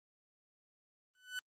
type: tone with exponential growth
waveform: 30% pulse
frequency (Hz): 1498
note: F#6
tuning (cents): +21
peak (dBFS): -32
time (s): 1.15-1.39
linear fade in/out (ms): 1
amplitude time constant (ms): 52
effects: low-pass 11000 Hz 12 dB/octave + Opus 24 kbps